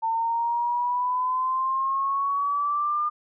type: exponential sweep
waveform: sine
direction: up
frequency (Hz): 898 to 1210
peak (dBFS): -22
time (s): 0.02-3.1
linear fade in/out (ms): 20
effects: none